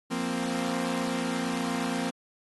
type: chord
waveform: sawtooth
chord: F suspended fourth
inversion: none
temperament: equal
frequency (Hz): 174.61 / 233.1 / 261.6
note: F3 / Bb3 / C4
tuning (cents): 0 / 0 / 0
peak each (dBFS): -31 / -28 / -27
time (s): 0.1-2.11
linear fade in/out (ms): 20
effects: AAC 32 kbps